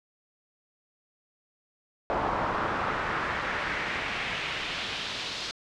brown noise with band-pass filter sweep, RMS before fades -31 dBFS, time 2.1-5.51 s, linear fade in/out 0 ms, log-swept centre 910 to 4300 Hz, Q 1.7, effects low-pass 7000 Hz 12 dB/octave

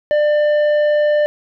sine tone with tanh clipping, 596 Hz, D5, 25 cents sharp, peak -13 dBFS, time 0.11-1.26 s, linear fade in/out 0 ms, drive 8 dB, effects none

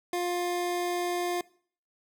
25% pulse tone, 352.6 Hz, F4, 17 cents sharp, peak -24 dBFS, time 0.13-1.41 s, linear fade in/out 2 ms, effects noise-tail reverb RT60 0.5 s tail -21 dB re dry

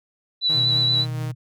sine tone with vibrato, 3951 Hz, B7, in tune, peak -17 dBFS, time 0.41-1.06 s, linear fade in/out 50 ms, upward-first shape sine, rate 8.4 Hz, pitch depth 17 cents each way
sawtooth tone with tremolo, 155.7 Hz, D#3, 2 cents sharp, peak -26 dBFS, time 0.49-1.32 s, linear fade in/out 10 ms, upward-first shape triangle, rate 4.4 Hz, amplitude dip 45%
sine tone with pitch glide, 122.2 to 122.91 Hz, B2 to B2, -18 to -8 cents, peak -25 dBFS, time 0.53-1.35 s, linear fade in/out 50 ms, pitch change +10 cents, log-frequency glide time 0.92-1.05 s
effects none

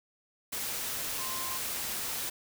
sine tone in noise, 1046.5 Hz, C6, in tune, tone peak -40 dBFS, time 1.18-1.58 s, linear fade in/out 10 ms, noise white, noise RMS -35 dBFS, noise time 0.52-2.3 s, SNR -8 dB, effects none

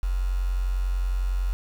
sine tone with quantisation, 45.5 Hz, F#1, 28 cents flat, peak -22 dBFS, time 0.03-1.53 s, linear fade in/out 0 ms, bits 7, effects none

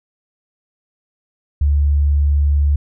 sine tone, 72.2 Hz, D2, 29 cents flat, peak -11 dBFS, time 1.61-2.76 s, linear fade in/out 5 ms, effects none

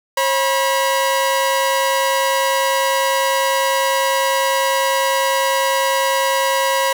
sawtooth tone pair together, 540 / 970 Hz, C#5 / B5, -45 / -31 cents, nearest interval minor seventh, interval 1014 cents, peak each -14 dBFS, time 0.17-6.93 s, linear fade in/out 5 ms, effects none

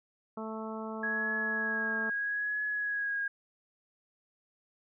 harmonic tone, 220 Hz, A3, in tune, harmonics 1 / 2 / 3 / 4 / 5 / 6, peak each -39 / -42 / -44 / -45 / -46 / -47 dBFS, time 0.37-2.1 s, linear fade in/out 5 ms
sine tone with vibrato, 1661.2 Hz, G#6, in tune, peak -30 dBFS, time 1.03-3.28 s, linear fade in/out 5 ms, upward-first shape triangle, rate 0.78 Hz, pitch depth 36 cents each way
effects none

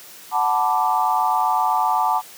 sine chord, B minor seventh, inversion second, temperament equal, 740 / 880 / 987.8 / 1174.7 Hz, F#5 / A5 / B5 / D6, 0 / 0 / 0 / 0 cents, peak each -22 / -20 / -24 / -23 dBFS, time 0.31-2.22 s, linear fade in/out 50 ms, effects white hiss -42 dBFS RMS until 2.37 s + high-pass 150 Hz 12 dB/octave

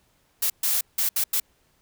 blue noise bursts at uneven times, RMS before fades -23 dBFS, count 5, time 0.42-0.5 / 0.63-0.81 / 0.98-1.09 / 1.16-1.24 / 1.33-1.4 s, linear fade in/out 5 ms, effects pink hiss -65 dBFS RMS until 1.81 s

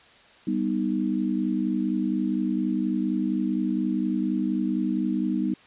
sine chord, G augmented, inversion none, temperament equal, 196 / 246.9 / 311.1 Hz, G3 / B3 / D#4, 0 / 0 / 0 cents, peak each -27 dBFS, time 0.47-5.54 s, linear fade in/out 5 ms, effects white hiss -53 dBFS RMS until 5.66 s + resampled to 8000 Hz

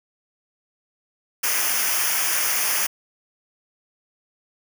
white noise with comb filter, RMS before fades -22 dBFS, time 1.43-2.87 s, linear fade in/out 10 ms, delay 0.25 ms, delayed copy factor -0.8, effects none

